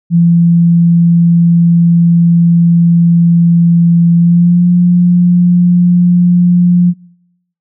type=tone with pitch glide; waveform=sine; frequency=170 to 176.4 Hz; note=F3 to F3; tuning=-46 to +18 cents; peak=-4 dBFS; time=0.1-6.94 s; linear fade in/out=50 ms; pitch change=+64 cents; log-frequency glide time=4.15-4.68 s; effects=noise-tail reverb RT60 0.9 s tail -26 dB re dry